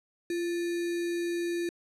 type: tone with sample-and-hold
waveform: sine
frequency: 343.5 Hz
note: F4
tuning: 29 cents flat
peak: -28 dBFS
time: 0.3-1.69 s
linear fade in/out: 2 ms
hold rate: 2100 Hz
effects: low-pass 11000 Hz 12 dB/octave